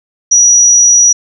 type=tone; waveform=sine; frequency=5820 Hz; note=F#8; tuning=29 cents flat; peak=-3 dBFS; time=0.31-1.13 s; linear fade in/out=10 ms; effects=none